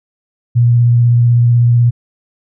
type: tone with vibrato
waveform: sine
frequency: 119.6 Hz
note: A#2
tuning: 45 cents sharp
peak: -6 dBFS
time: 0.55-1.91 s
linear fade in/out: 20 ms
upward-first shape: sine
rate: 16 Hz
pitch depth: 15 cents each way
effects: none